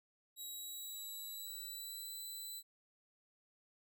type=tone with pitch glide; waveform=10% pulse; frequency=3862 to 3994 Hz; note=B7 to B7; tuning=-39 to +19 cents; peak=-38 dBFS; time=0.36-2.63 s; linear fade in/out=50 ms; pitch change=+58 cents; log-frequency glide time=0.54-2.1 s; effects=none